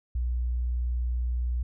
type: tone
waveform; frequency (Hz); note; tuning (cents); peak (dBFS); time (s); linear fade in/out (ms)
sine; 60.7; B1; -29; -25; 0.15-1.63; 5
effects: none